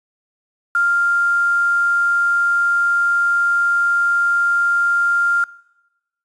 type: tone with quantisation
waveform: sine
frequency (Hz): 1396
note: F6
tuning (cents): -1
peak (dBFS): -13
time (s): 0.75-5.44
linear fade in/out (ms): 2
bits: 6
effects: noise-tail reverb RT60 1.0 s tail -22 dB re dry + resampled to 24000 Hz